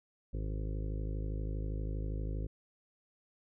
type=harmonic tone; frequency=52.5 Hz; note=G#1; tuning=19 cents sharp; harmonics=1 / 2 / 3 / 5 / 6 / 7 / 8 / 9 / 10; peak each=-35 / -41 / -45 / -49 / -51 / -52 / -53 / -54 / -55 dBFS; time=0.33-2.47 s; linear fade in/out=10 ms; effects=none